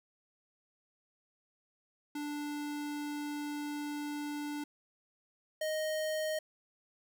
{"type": "tone pair in turn", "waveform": "square", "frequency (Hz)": [293.7, 622.3], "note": ["D4", "D#5"], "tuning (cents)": [0, 0], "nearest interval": "octave + minor second", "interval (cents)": 1300, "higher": "second", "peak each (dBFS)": [-37, -33], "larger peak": "second", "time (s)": [[2.15, 4.64], [5.61, 6.39]], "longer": "first", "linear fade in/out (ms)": 5, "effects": []}